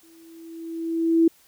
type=tone with exponential growth; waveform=sine; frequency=329.6 Hz; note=E4; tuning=in tune; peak=-12 dBFS; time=0.03-1.28 s; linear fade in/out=5 ms; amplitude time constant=270 ms; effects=white hiss -57 dBFS RMS until 1.47 s